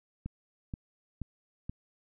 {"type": "click train", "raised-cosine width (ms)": 5, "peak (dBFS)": -24, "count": 4, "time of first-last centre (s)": [0.26, 1.695], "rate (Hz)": 2.09, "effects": []}